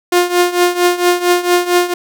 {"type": "tone with tremolo", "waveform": "sawtooth", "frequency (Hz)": 354.1, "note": "F4", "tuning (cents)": 24, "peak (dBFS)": -3, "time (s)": [0.12, 1.94], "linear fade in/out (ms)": 5, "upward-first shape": "triangle", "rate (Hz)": 4.4, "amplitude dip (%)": 85, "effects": []}